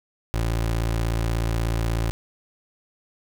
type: tone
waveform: 25% pulse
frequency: 56.5 Hz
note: A1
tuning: 47 cents sharp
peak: -18 dBFS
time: 0.34-2.11 s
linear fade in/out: 0 ms
effects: none